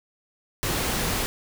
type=noise; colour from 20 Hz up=pink; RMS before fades=-26 dBFS; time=0.63-1.26 s; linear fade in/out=0 ms; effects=none